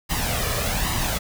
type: noise with flanger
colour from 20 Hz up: pink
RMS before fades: -24 dBFS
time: 0.09-1.19 s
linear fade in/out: 20 ms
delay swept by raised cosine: 1 to 1.73 ms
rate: 1.2 Hz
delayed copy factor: +0.6
effects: none